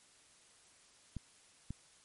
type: clicks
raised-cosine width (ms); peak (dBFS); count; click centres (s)
5; -28; 2; 1.167 / 1.706
effects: white hiss -64 dBFS RMS until 2.04 s + MP3 48 kbps